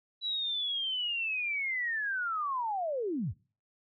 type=linear sweep; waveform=sine; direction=down; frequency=3951 to 61.74 Hz; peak=-30 dBFS; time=0.21-3.34 s; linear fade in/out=50 ms; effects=noise-tail reverb RT60 0.4 s tail -24 dB re dry